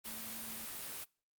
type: tone in noise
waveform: sine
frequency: 224.5 Hz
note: A3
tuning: 35 cents sharp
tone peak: -53 dBFS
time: 0.06-0.66 s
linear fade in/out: 20 ms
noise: white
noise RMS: -44 dBFS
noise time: 0.04-1.05 s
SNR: -12 dB
effects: noise-tail reverb RT60 0.4 s tail -26 dB re dry + Opus 32 kbps